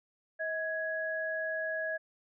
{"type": "tone pair together", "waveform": "sine", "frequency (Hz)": [638, 1667.2], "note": ["D#5", "G#6"], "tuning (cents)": [43, 6], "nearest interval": "octave + perfect fourth", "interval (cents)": 1663, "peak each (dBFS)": [-35, -34], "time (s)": [0.39, 1.98], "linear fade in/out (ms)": 20, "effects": []}